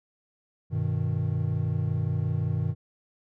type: chord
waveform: triangle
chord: G augmented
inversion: none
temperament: equal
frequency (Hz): 98 / 123.47 / 155.56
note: G2 / B2 / D#3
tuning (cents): 0 / 0 / 0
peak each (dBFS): -27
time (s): 0.7-2.75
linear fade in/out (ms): 50
effects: none